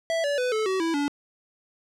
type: tone with pitch steps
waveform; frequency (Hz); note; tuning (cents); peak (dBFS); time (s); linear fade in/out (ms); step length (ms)
square; 659.3 / 574 / 499.7 / 435 / 378.7 / 329.6 / 287; E5 / D5 / B4 / A4 / F#4 / E4 / D4; 0 / -40 / +20 / -20 / +40 / 0 / -40; -24; 0.1-1.08; 0; 140
effects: low-pass 7000 Hz 12 dB/octave + 9-bit